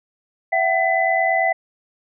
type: tone cluster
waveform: sine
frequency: 668 / 757 / 2006 Hz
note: E5 / F#5 / B6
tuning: +23 / +39 / +26 cents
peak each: -20 dBFS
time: 0.52-1.53 s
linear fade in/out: 10 ms
effects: none